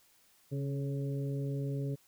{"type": "harmonic tone with a mistuned harmonic", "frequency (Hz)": 138.59, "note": "C#3", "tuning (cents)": 0, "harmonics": [1, 2, 3, 4], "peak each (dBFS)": [-33, -41, -42, -48], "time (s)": [0.51, 1.96], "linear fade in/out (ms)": 20, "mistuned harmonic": 3, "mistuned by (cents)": 26, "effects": ["white hiss -66 dBFS RMS until 2.07 s"]}